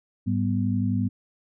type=tone cluster; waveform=sine; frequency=104.6 / 194 / 245.6 Hz; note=G#2 / G3 / B3; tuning=+13 / -18 / -9 cents; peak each=-25 / -27 / -26 dBFS; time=0.26-1.09 s; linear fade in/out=20 ms; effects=none